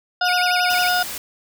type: harmonic tone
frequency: 720 Hz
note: F#5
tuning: 47 cents flat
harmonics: 1 / 2 / 4 / 5 / 6 / 7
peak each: -20 / -20 / -30 / -29 / -37 / -26 dBFS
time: 0.21-1.03 s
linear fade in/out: 5 ms
type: tone with vibrato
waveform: 35% pulse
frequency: 2533 Hz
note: D#7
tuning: 30 cents sharp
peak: -23 dBFS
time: 0.24-0.91 s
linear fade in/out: 20 ms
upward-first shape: sine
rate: 11 Hz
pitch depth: 260 cents each way
type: noise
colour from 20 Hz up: white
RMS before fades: -30 dBFS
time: 0.7-1.18 s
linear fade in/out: 2 ms
effects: none